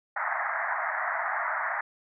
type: band-pass noise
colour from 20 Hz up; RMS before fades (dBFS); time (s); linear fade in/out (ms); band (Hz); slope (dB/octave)
white; -30; 0.16-1.81; 5; 630 to 2000; 96
effects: none

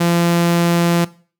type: tone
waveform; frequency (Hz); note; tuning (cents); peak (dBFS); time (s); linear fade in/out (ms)
sawtooth; 171.2; F3; -34; -9; 0-1.05; 10
effects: noise-tail reverb RT60 0.4 s tail -19 dB re dry

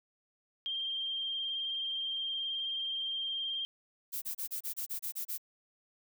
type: tone with vibrato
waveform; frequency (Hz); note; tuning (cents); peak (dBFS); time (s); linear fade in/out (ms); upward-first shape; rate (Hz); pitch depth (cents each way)
sine; 3182; G7; +25; -33; 0.66-3.65; 0; sine; 19; 23
type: noise bursts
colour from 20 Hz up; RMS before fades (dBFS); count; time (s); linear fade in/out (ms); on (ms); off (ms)
violet; -37; 10; 4.12-5.381; 20; 100; 29
effects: none

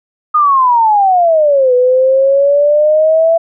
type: exponential two-way sweep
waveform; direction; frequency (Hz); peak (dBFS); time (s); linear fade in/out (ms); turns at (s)
sine; down then up; 1244 to 493.9 to 668; -6; 0.34-3.38; 10; 1.74
effects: none

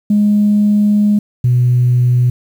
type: tone pair in turn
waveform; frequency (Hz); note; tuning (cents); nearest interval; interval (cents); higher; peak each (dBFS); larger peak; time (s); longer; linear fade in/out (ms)
sine; 207.7 / 123.5; G#3 / B2; 0 / 0; major sixth; 900; first; -7; neither; 0.1-1.19 / 1.44-2.3; first; 5
effects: tanh soft clip ceiling -4 dBFS + 7-bit

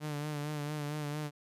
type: tone with vibrato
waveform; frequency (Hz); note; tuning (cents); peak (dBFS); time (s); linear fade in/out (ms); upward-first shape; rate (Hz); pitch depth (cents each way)
sawtooth; 148.7; D3; +22; -31; 0-1.31; 50; sine; 4.4; 43
effects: resampled to 32000 Hz

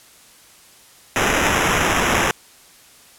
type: noise with sample-and-hold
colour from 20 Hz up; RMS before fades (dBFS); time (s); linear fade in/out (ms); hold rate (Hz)
white; -18; 1.16-2.31; 0; 4410
effects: white hiss -48 dBFS RMS until 3.18 s + low-pass 12000 Hz 12 dB/octave

